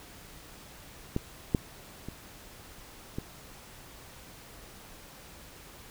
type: clicks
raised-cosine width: 3 ms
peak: -15 / -10 / -25 / -20 dBFS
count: 4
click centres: 1.164 / 1.548 / 2.086 / 3.185 s
effects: pink hiss -50 dBFS RMS until 5.9 s